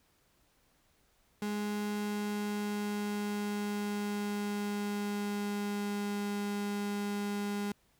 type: tone with pitch glide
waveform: 35% pulse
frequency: 207.7 to 204 Hz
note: G#3 to G#3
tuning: 0 to -31 cents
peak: -31 dBFS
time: 1.42-7.72 s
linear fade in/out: 2 ms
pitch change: -31 cents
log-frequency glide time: 1.84-6.32 s
effects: pink hiss -70 dBFS RMS until 7.99 s